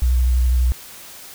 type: tone with vibrato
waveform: sine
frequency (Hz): 62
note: B1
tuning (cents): +7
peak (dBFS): -13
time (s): 0.02-0.72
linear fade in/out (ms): 0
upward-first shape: square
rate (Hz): 12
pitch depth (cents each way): 27
effects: white hiss -39 dBFS RMS until 1.34 s